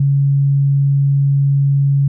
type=tone; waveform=sine; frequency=139.5 Hz; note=C#3; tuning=11 cents sharp; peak=-10 dBFS; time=0-2.08 s; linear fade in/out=5 ms; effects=none